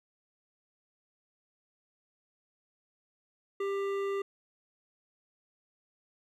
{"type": "tone with hard clipping", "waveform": "triangle", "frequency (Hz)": 395.8, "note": "G4", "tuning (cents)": 17, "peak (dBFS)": -32, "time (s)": [3.6, 4.22], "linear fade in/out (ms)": 5, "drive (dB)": 16, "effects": []}